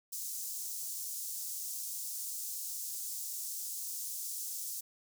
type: high-pass noise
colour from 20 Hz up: pink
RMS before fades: -40 dBFS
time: 0.12-4.81 s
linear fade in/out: 10 ms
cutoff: 6100 Hz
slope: 24 dB/octave
effects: none